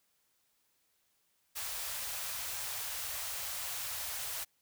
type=band-stop noise; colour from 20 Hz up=white; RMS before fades=-39 dBFS; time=1.55-4.45 s; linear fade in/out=20 ms; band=120 to 550 Hz; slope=24 dB/octave; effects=white hiss -75 dBFS RMS until 4.61 s